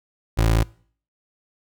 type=tone; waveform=25% pulse; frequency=55.6 Hz; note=A1; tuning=19 cents sharp; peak=-12 dBFS; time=0.37-0.64 s; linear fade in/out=20 ms; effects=noise-tail reverb RT60 0.5 s tail -23 dB re dry